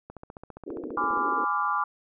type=click train; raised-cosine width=1 ms; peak=-27 dBFS; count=17; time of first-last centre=0.1-1.174 s; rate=14.9 Hz
type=band-pass noise; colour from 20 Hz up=white; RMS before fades=-36 dBFS; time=0.66-1.45 s; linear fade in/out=10 ms; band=250 to 470 Hz; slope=48 dB/octave
type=chord; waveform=sine; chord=G# diminished seventh; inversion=none; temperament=equal with one note detuned; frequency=830.6 / 1007.4 / 1174.7 / 1396.9 Hz; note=G#5 / B5 / D6 / F6; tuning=0 / +34 / 0 / 0 cents; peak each=-32 / -30 / -26 / -32 dBFS; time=0.97-1.84 s; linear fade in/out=5 ms
effects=none